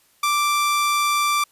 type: tone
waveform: sawtooth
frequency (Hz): 1174.7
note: D6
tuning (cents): 0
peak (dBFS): -14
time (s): 0.23-1.44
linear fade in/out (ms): 5
effects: white hiss -59 dBFS RMS until 1.51 s + resampled to 32000 Hz